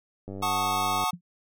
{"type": "click train", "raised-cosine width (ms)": 2, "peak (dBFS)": -25, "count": 75, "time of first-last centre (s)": [0.28, 1.038], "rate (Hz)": 97.6}
{"type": "chord", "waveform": "square", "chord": "D# half-diminished seventh", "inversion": "first", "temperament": "equal with one note detuned", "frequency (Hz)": [734.9, 880, 1108.7, 1244.5], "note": ["F#5", "A5", "C#6", "D#6"], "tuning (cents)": [-12, 0, 0, 0], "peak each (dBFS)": -31, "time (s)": [0.42, 1.11], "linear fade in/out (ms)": 10}
{"type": "tone with exponential decay", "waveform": "sine", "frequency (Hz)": 174.61, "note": "F3", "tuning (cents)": 0, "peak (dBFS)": -30, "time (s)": [1.13, 1.21], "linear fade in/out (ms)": 5, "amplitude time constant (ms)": 17}
{"effects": []}